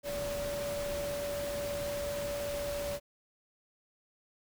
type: tone in noise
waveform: sine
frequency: 575 Hz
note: D5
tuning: 37 cents flat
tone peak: -34 dBFS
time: 0.03-3 s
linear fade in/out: 50 ms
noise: pink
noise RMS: -41 dBFS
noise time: 0.03-3 s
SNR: +4 dB
effects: none